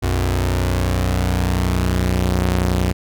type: tone pair together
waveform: sawtooth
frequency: 61 / 91.4 Hz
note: B1 / F#2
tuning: -21 / -21 cents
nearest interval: perfect fifth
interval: 700 cents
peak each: -15 dBFS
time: 0.02-2.93 s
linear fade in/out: 20 ms
effects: none